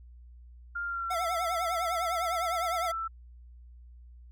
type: tone with pitch glide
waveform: sine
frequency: 1400 to 1329.8 Hz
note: F6 to E6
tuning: +4 to +15 cents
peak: -31 dBFS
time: 0.75-3.08 s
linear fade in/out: 10 ms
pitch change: -89 cents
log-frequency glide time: 0.85-1.22 s
type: tone with vibrato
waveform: square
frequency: 698.5 Hz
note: F5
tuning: in tune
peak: -31 dBFS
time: 1.1-2.92 s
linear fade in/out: 10 ms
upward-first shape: triangle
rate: 9.9 Hz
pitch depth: 130 cents each way
effects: added 60 Hz sine -48 dBFS peak until 4.31 s